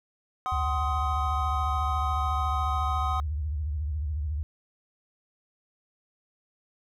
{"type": "chord", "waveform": "triangle", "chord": "C diminished", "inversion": "second", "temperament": "just", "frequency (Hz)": [753.5, 1046.5, 1255.8], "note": ["Gb5", "C6", "Eb6"], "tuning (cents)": [31, 0, 16], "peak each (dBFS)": [-30, -31, -28], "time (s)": [0.46, 3.2], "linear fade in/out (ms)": 0}
{"type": "tone with vibrato", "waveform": "sine", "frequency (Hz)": 74.9, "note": "D2", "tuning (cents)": 35, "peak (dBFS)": -27, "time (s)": [0.52, 4.43], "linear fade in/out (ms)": 0, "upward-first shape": "sine", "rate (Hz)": 14, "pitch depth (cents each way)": 150}
{"effects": []}